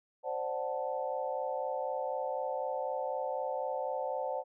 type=chord; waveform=sine; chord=D dominant seventh; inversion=third; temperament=equal; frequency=523.3 / 587.3 / 740 / 880 Hz; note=C5 / D5 / F#5 / A5; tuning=0 / 0 / 0 / 0 cents; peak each=-36 / -38 / -39 / -39 dBFS; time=0.23-4.44 s; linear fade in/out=50 ms; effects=none